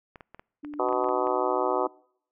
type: clicks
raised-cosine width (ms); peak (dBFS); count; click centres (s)
0.5; -29; 11; 0.158 / 0.208 / 0.346 / 0.395 / 0.648 / 0.738 / 0.888 / 0.927 / 1.043 / 1.089 / 1.271
type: tone with pitch glide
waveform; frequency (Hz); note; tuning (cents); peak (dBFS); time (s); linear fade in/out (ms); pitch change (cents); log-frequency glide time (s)
sine; 294.6 to 300.8; D4 to D4; +6 to +42; -35; 0.63-1.88; 10; +36; 1.05-1.32
type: harmonic tone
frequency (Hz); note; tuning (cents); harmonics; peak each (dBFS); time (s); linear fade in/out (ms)
125.3; B2; +25; 3 / 4 / 5 / 6 / 7 / 8 / 9 / 10; -29 / -30 / -31 / -32 / -32 / -33 / -34 / -34; 0.79-1.87; 5
effects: noise-tail reverb RT60 0.7 s tail -26 dB re dry